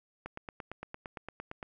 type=click train; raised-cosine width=0.5 ms; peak=-25 dBFS; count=13; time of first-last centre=0.26-1.628 s; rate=8.77 Hz; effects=none